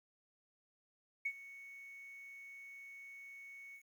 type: tone with ADSR envelope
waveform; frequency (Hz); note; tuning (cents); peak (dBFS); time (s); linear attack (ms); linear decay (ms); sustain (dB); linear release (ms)
sine; 2219; C#7; +1; -32; 1.25-3.83; 9; 61; -18; 85
effects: tanh soft clip ceiling -28 dBFS + 11-bit